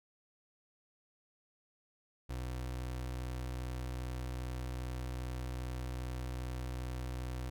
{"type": "tone", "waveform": "30% pulse", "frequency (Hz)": 62.5, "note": "B1", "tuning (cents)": 21, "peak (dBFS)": -35, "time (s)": [2.29, 7.5], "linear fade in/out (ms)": 10, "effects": []}